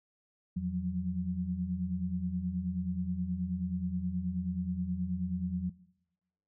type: tone cluster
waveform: sine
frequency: 84.3 / 173.9 / 183.3 Hz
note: E2 / F3 / F#3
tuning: +39 / -7 / -16 cents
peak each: -39 / -38 / -32 dBFS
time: 0.56-5.7 s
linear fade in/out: 10 ms
effects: noise-tail reverb RT60 0.9 s tail -21 dB re dry